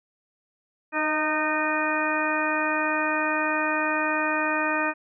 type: harmonic tone with a mistuned harmonic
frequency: 307.2 Hz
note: D#4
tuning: 22 cents flat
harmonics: 1 / 2 / 3 / 4 / 5 / 6 / 8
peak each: -30 / -30 / -30 / -30 / -30 / -30 / -30 dBFS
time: 0.92-4.94 s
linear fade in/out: 50 ms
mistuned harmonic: 2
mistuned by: +23 cents
effects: none